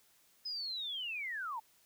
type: linear sweep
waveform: sine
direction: down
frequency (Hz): 5100 to 848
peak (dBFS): -37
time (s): 0.45-1.6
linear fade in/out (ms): 10
effects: white hiss -68 dBFS RMS until 1.85 s